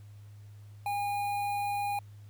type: tone with notch filter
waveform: square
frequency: 814 Hz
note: G#5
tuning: 35 cents flat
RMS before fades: -32 dBFS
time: 0.86-1.99 s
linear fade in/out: 2 ms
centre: 6000 Hz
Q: 0.59
effects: added 103 Hz sine -47 dBFS peak until 2.29 s + pink hiss -66 dBFS RMS until 2.29 s